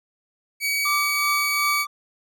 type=tone; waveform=sawtooth; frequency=2267 Hz; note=C#7; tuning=38 cents sharp; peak=-18 dBFS; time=0.6-1.86 s; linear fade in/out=50 ms
type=tone with tremolo; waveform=triangle; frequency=1174.7 Hz; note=D6; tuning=in tune; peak=-19 dBFS; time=0.85-1.87 s; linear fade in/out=5 ms; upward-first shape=triangle; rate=2.7 Hz; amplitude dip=70%
effects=none